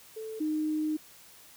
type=tone pair in turn; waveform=sine; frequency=440 / 308.1 Hz; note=A4 / D#4; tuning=0 / -17 cents; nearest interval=tritone; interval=617 cents; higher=first; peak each=-36 / -27 dBFS; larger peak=second; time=0.16-0.4 / 0.4-0.97 s; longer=second; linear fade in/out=10 ms; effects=white hiss -54 dBFS RMS until 1.56 s